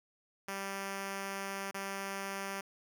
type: tone with dropouts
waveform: 5% pulse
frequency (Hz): 196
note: G3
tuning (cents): 0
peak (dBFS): -26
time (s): 0.48-2.61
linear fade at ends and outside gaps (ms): 5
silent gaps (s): 1.712-1.743
effects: none